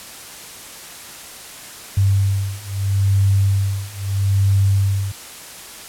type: beating tone pair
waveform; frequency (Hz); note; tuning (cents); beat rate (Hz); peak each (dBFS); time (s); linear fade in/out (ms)
sine; 97.7 / 98.47; G2 / G2; -5 / +8; 0.77; -18 / -17; 1.97-5.12; 5
effects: white hiss -36 dBFS RMS until 5.88 s + low-pass 12000 Hz 12 dB/octave